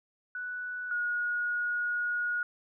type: tone pair in turn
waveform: sine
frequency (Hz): 1480 / 1446.2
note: F#6 / F#6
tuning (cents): 0 / -40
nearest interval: unison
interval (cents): 40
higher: first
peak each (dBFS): -34 / -28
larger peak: second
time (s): 0.35-0.91 / 0.91-2.43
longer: second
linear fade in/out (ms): 2
effects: none